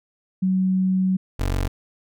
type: tone pair in turn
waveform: sine / 25% pulse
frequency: 187.3 / 46.43 Hz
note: F#3 / F#1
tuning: +21 / +7 cents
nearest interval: 2 octaves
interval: 2414 cents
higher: first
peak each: -17 dBFS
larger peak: neither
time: 0.42-1.17 / 1.39-1.68 s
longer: first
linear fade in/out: 10 ms
effects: none